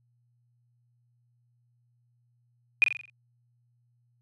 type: tone with echo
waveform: sine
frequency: 2462 Hz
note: D#7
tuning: 19 cents flat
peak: -15 dBFS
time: 2.82-2.84 s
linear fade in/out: 0 ms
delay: 43 ms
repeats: 6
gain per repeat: -6 dB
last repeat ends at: 3.098 s
effects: added 120 Hz sine -66 dBFS peak until 4.21 s + resampled to 24000 Hz